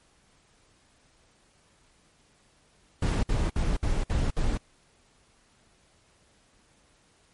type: noise bursts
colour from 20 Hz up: brown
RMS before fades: -25 dBFS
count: 6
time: 3.02-4.575 s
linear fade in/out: 5 ms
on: 210 ms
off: 59 ms
effects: pink hiss -63 dBFS RMS until 7.33 s + MP3 48 kbps